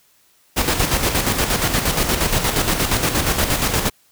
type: noise with tremolo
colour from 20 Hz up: pink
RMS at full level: -17 dBFS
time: 0.56-3.9 s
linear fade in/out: 20 ms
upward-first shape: square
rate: 8.5 Hz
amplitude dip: 50%
effects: white hiss -57 dBFS RMS until 4.11 s